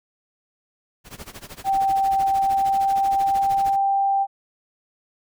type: noise with tremolo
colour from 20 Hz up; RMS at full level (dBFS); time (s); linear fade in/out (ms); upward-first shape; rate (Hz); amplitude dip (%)
pink; -36; 1.04-3.77; 50; sine; 13; 90
type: tone with pitch glide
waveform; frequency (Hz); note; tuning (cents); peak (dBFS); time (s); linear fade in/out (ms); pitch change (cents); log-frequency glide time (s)
sine; 780 to 787.7; G5 to G5; -9 to +8; -17; 1.64-4.27; 50; +17; 2.19-3.63
effects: none